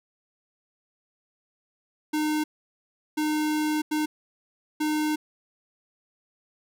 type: tone bursts at uneven times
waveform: square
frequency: 305.3 Hz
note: D#4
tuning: 33 cents flat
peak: -24 dBFS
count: 4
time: 2.13-2.44 / 3.17-3.82 / 3.91-4.06 / 4.8-5.16 s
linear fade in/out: 10 ms
effects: none